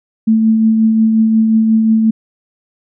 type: tone with tremolo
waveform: sine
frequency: 221.5 Hz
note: A3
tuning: 12 cents sharp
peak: -6 dBFS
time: 0.27-2.11 s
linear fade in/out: 10 ms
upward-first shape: triangle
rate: 5.6 Hz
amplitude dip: 35%
effects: none